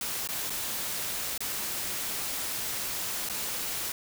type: noise with dropouts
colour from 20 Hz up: white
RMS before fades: -33 dBFS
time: 0.01-3.92 s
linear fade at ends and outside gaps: 2 ms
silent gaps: 0.275-0.288 / 0.498-0.503 / 1.378-1.405 / 3.289-3.297 s
effects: none